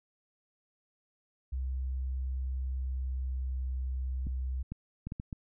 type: tone with pitch glide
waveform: sine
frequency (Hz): 64.9 to 64.41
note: C2 to C2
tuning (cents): -13 to -27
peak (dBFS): -31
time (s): 1.52-4.63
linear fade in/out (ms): 10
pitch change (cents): -14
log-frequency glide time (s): 2.71-3.63
type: clicks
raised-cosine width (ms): 5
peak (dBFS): -25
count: 6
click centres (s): 4.269 / 4.72 / 5.07 / 5.121 / 5.199 / 5.328
effects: none

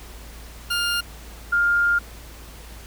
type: tone pair in turn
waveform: 20% pulse / sine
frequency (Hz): 1406 / 1406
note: F6 / F6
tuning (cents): +11 / +11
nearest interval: unison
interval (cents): 0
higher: neither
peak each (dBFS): -16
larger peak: neither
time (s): 0.7-1.01 / 1.52-1.99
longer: second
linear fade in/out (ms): 10
effects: added 56 Hz sine -40 dBFS peak until 2.86 s + pink hiss -44 dBFS RMS until 2.86 s

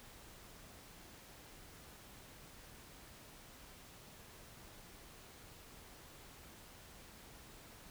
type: silence
effects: pink hiss -57 dBFS RMS until 7.9 s

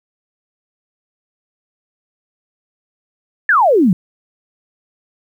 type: exponential sweep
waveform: sine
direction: down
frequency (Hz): 1814 to 164.81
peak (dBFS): -8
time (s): 3.49-3.93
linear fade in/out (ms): 2
effects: 8-bit

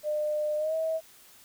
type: tone with pitch glide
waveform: sine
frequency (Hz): 603 to 642.6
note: D5 to E5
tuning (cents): +46 to -44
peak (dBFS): -26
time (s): 0.03-1.01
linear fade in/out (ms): 50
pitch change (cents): +110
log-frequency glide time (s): 0.57-0.75
effects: white hiss -55 dBFS RMS until 1.44 s

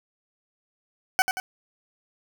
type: tone with echo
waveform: 20% pulse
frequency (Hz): 752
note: F#5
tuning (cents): +28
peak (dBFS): -12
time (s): 1.19-1.22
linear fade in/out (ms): 0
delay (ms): 90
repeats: 2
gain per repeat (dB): -6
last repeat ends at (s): 1.4
effects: none

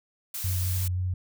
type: noise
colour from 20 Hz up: blue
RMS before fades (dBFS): -34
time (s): 0.34-0.88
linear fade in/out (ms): 5
type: tone with vibrato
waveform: sine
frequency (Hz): 91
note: F#2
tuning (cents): -28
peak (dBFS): -25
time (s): 0.44-1.14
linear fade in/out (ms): 5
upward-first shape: square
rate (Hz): 3.8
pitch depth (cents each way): 11
effects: none

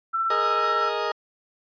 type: tone with tremolo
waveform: sine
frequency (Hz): 1339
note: E6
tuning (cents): +27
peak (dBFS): -20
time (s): 0.13-0.9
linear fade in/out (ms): 20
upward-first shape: triangle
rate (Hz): 16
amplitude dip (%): 35
type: chord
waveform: 20% pulse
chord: Ab suspended second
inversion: none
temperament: equal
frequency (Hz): 415.3 / 466.2 / 622.3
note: Ab4 / Bb4 / Eb5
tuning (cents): 0 / 0 / 0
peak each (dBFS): -24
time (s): 0.3-1.12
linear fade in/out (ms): 5
effects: resampled to 11025 Hz

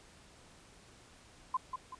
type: tone with echo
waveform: sine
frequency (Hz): 1030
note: C6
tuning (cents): -28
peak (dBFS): -28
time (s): 1.54-1.57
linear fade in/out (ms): 5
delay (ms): 190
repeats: 2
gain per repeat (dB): -7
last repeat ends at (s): 1.95
effects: pink hiss -59 dBFS RMS until 1.99 s + resampled to 22050 Hz

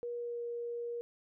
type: tone with pitch glide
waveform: sine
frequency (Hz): 478.4 to 473.7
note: A#4 to A#4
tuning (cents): +45 to +28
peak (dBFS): -36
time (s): 0.03-1.01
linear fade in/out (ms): 0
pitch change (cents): -17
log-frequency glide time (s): 0.15-0.41
effects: none

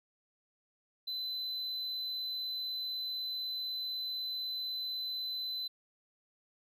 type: tone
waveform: triangle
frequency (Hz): 4028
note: B7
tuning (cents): +33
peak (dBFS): -34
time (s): 1.07-5.68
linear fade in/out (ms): 10
effects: none

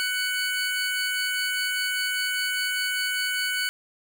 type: tone pair together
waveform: 25% pulse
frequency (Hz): 1493 / 2237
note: F#6 / C#7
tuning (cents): +15 / +15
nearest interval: perfect fifth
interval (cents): 700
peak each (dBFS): -22 / -27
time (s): 0-3.69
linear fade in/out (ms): 0
effects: none

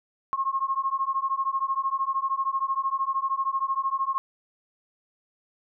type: beating tone pair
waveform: sine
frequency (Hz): 1072 / 1085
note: C6 / C#6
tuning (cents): +42 / -37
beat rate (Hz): 13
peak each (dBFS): -27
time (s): 0.33-4.18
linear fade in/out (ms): 0
effects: none

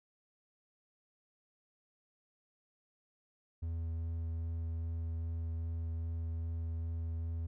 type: tone with vibrato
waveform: triangle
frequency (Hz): 82.41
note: E2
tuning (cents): 0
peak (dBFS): -33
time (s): 3.62-7.47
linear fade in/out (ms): 10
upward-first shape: sine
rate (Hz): 2.5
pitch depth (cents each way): 9
effects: none

